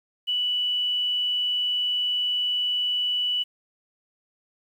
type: tone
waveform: sine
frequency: 2960 Hz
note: F#7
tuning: in tune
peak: -22 dBFS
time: 0.27-3.44 s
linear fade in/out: 20 ms
effects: 9-bit